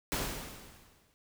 pink noise with exponential decay, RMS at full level -31 dBFS, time 0.12-1.14 s, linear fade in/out 0 ms, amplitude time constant 220 ms, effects none

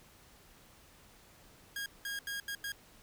sawtooth tone bursts at uneven times, 1631 Hz, G#6, 32 cents flat, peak -33 dBFS, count 5, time 1.76-1.86 / 2.05-2.19 / 2.27-2.4 / 2.48-2.55 / 2.64-2.72 s, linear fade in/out 2 ms, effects pink hiss -60 dBFS RMS until 3.02 s

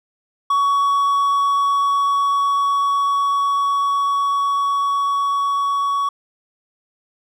triangle tone with level ramp, 1123 Hz, C#6, 22 cents sharp, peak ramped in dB -12 to -15 dBFS, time 0.5-6.09 s, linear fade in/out 5 ms, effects none

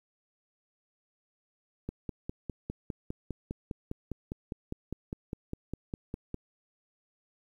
click train, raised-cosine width 3 ms, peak -22 dBFS, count 23, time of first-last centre 1.89-6.343 s, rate 4.94 Hz, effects 10-bit

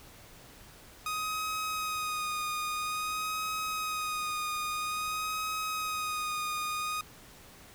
sawtooth tone with vibrato, 1248 Hz, D#6, 5 cents sharp, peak -28 dBFS, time 1.06-7.01 s, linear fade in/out 2 ms, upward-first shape sine, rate 0.5 Hz, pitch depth 27 cents each way, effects pink hiss -53 dBFS RMS until 7.74 s

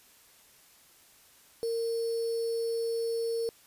sine tone with sample-and-hold, 460 Hz, A#4, 23 cents flat, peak -28 dBFS, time 1.63-3.49 s, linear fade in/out 0 ms, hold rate 4900 Hz, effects white hiss -59 dBFS RMS until 3.66 s + resampled to 32000 Hz

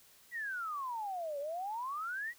sine exponential two-way sweep, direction down then up, 1975.5 to 554.4 to 1975.5 Hz, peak -36 dBFS, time 0.31-2.34 s, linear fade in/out 50 ms, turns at 1.39 s, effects white hiss -62 dBFS RMS until 2.38 s

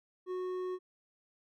triangle tone with hard clipping, 367.1 Hz, F#4, 14 cents flat, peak -36 dBFS, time 0.26-0.79 s, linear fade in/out 50 ms, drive 10 dB, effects none

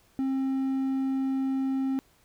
triangle tone, 266.8 Hz, C4, 34 cents sharp, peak -23 dBFS, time 0.19-1.99 s, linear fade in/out 0 ms, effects pink hiss -63 dBFS RMS until 2.24 s

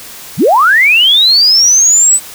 sine linear sweep, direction up, 95.3 to 8110 Hz, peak -4 dBFS, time 0.37-2.2 s, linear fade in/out 50 ms, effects white hiss -30 dBFS RMS until 2.34 s

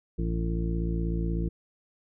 harmonic tone, 56.3 Hz, A1, 40 cents sharp, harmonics 1 / 2 / 3 / 4 / 5 / 6 / 8, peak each -28 / -37 / -31 / -44 / -41 / -36 / -42 dBFS, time 0.18-1.49 s, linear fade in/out 10 ms, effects none

